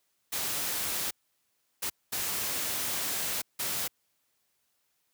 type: noise bursts at uneven times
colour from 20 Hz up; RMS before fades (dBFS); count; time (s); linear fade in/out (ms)
white; -32; 4; 0.32-1.11 / 1.82-1.9 / 2.12-3.42 / 3.59-3.88; 10
effects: white hiss -75 dBFS RMS until 5.13 s + high-pass 60 Hz 12 dB/octave